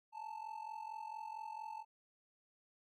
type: ring-modulated tone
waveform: triangle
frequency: 880 Hz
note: A5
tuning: in tune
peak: -39 dBFS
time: 0.12-1.85 s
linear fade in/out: 50 ms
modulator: 22.2 Hz
effects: none